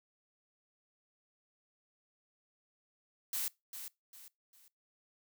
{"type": "noise with echo", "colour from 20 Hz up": "blue", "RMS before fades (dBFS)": -36, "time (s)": [3.33, 3.48], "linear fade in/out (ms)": 2, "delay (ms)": 400, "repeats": 3, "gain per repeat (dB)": -9, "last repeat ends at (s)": 4.68, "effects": ["noise-tail reverb RT60 0.2 s tail -22 dB re dry"]}